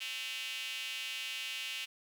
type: tone with high-pass filter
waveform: square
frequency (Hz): 120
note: B2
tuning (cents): -49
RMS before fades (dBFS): -40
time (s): 0-1.86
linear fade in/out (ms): 20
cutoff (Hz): 2800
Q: 4.3
effects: 11-bit